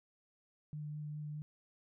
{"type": "tone with vibrato", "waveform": "sine", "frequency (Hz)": 150, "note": "D3", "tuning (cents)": 37, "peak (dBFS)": -40, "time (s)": [0.73, 1.42], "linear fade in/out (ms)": 0, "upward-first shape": "sine", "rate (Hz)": 4.9, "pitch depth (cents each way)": 10, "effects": []}